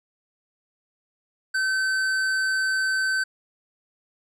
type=tone with hard clipping; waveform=triangle; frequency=1536 Hz; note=G6; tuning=36 cents flat; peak=-23 dBFS; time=1.54-3.24 s; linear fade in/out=10 ms; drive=14 dB; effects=none